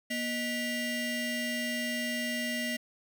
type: ring-modulated tone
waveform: 30% pulse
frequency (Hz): 860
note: A5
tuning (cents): -40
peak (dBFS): -25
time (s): 0.1-2.77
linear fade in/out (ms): 10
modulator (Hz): 1100
effects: none